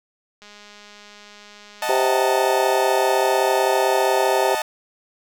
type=click train; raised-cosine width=0.2 ms; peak=-27 dBFS; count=344; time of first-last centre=0.42-2.077 s; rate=207 Hz
type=chord; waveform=sawtooth; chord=D# diminished; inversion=none; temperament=equal; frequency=622.3 / 740 / 880 Hz; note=D#5 / F#5 / A5; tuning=0 / 0 / 0 cents; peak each=-22 / -26 / -21 dBFS; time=1.82-4.62 s; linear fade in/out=2 ms
type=harmonic tone; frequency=130.81 Hz; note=C3; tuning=in tune; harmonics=3 / 4 / 5 / 6 / 7; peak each=-22 / -23 / -24 / -25 / -25 dBFS; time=1.89-4.55 s; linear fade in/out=2 ms
effects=none